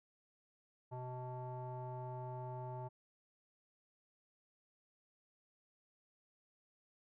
square tone with low-pass filter, 126.1 Hz, B2, 36 cents sharp, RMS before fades -45 dBFS, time 0.91-2.89 s, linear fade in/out 20 ms, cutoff 810 Hz, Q 9.6, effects none

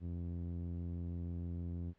sawtooth tone with low-pass filter, 86.3 Hz, F2, 20 cents flat, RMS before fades -41 dBFS, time 0-1.94 s, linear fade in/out 50 ms, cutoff 250 Hz, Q 1, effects pink hiss -75 dBFS RMS until 1.98 s + low-pass 3000 Hz 12 dB/octave

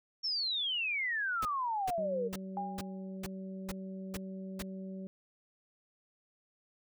sine exponential sweep, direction down, 5520 to 450 Hz, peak -31 dBFS, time 0.23-2.29 s, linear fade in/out 20 ms
pink noise bursts, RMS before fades -40 dBFS, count 8, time 1.42-4.624 s, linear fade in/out 5 ms, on 33 ms, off 420 ms
harmonic tone, 190.2 Hz, F#3, 48 cents sharp, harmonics 1 / 2 / 3, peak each -40 / -50 / -51 dBFS, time 1.98-5.07 s, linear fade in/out 0 ms
sine tone with exponential decay, 807 Hz, G#5, 50 cents flat, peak -32 dBFS, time 2.57-3.17 s, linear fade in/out 1 ms, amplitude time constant 130 ms
effects none

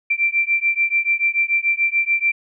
sine beating tone pair, 2349 / 2355.9 Hz, D7 / D7, 0 / +5 cents, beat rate 6.9 Hz, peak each -19 dBFS, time 0.1-2.32 s, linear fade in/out 10 ms, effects none

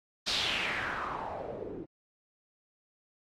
white noise with low-pass filter sweep, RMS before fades -35 dBFS, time 0.26-1.86 s, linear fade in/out 20 ms, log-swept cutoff 4600 to 310 Hz, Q 3.5, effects AAC 48 kbps

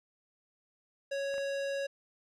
square tone, 554.4 Hz, C#5, in tune, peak -33 dBFS, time 1.11-1.87 s, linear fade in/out 10 ms
clicks, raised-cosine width 0.5 ms, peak -35 / -33 dBFS, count 2, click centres 1.341 / 1.381 s
effects low-pass 6000 Hz 12 dB/octave

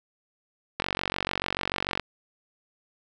click train, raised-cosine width 0.3 ms, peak -10 dBFS, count 57, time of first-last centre 0.8-1.997 s, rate 46.8 Hz, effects none

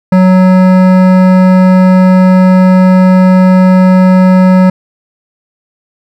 sine tone with hard clipping, 185.4 Hz, F#3, 4 cents sharp, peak -4 dBFS, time 0.12-4.7 s, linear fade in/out 5 ms, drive 15 dB, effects none

